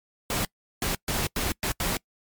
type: noise bursts at uneven times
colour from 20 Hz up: pink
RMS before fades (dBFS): -27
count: 6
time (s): 0.3-0.45 / 0.82-0.95 / 1.08-1.27 / 1.36-1.52 / 1.63-1.72 / 1.8-1.97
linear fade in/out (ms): 2
effects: noise-tail reverb RT60 0.1 s tail -25 dB re dry + MP3 96 kbps